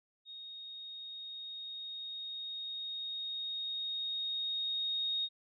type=tone with level ramp; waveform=sine; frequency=3729 Hz; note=A#7; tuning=in tune; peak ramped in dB=-45 to -31 dBFS; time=0.25-5.29 s; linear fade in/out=50 ms; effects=none